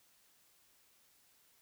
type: silence
effects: white hiss -69 dBFS RMS until 1.61 s